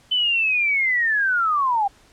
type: linear sweep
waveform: sine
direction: down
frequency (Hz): 3049 to 772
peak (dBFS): -17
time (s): 0.11-1.88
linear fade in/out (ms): 10
effects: pink hiss -54 dBFS RMS until 2.12 s + low-pass 9000 Hz 12 dB/octave